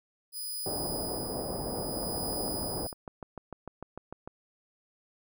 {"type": "tone with tremolo", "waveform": "5% pulse", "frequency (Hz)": 4978, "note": "D#8", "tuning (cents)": 0, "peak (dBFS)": -27, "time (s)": [0.32, 2.94], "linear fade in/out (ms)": 50, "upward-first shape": "sine", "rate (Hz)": 0.61, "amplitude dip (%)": 50}
{"type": "low-pass noise", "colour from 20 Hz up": "white", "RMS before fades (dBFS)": -36, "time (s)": [0.66, 2.87], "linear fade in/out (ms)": 2, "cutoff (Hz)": 730, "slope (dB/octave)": 24}
{"type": "click train", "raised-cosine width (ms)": 1, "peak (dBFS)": -26, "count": 16, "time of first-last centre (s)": [2.03, 4.276], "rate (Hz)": 6.68}
{"effects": []}